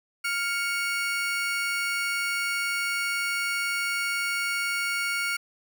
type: tone pair together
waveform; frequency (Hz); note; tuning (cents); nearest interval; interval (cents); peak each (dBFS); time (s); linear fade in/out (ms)
35% pulse; 1400 / 2222; F6 / C#7; +4 / +4; minor sixth; 800; -27; 0.24-5.37; 10
effects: none